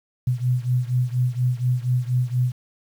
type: beating tone pair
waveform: sine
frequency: 123.47 / 127.67 Hz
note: B2 / C3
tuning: 0 / -42 cents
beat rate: 4.2 Hz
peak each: -21 / -23 dBFS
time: 0.27-2.52 s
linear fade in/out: 5 ms
effects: 8-bit